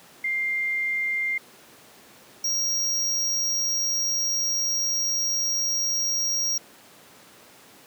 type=tone pair in turn; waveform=sine / square; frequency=2100 / 5636 Hz; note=C7 / F8; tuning=+6 / +15 cents; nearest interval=octave + perfect fourth; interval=1709 cents; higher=second; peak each=-23 dBFS; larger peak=neither; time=0.24-1.38 / 2.44-6.58 s; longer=second; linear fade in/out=5 ms; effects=pink hiss -50 dBFS RMS until 7.86 s + high-pass 200 Hz 12 dB/octave